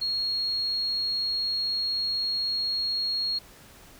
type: tone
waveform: sine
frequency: 4296 Hz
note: C8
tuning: 45 cents sharp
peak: -25 dBFS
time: 0.01-3.39 s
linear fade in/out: 10 ms
effects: pink hiss -51 dBFS RMS until 3.99 s